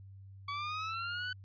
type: linear sweep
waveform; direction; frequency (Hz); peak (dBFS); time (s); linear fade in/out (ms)
sawtooth; up; 1128 to 1510; -32; 0.48-1.33; 5
effects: added 97 Hz sine -49 dBFS peak until 1.44 s + resampled to 11025 Hz